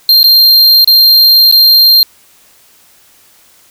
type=tone with dropouts; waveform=square; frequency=4186 Hz; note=C8; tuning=in tune; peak=-3 dBFS; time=0.09-2.03 s; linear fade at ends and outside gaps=1 ms; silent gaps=0.231-0.241 / 0.845-0.875 / 1.514-1.524 s; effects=white hiss -45 dBFS RMS until 3.7 s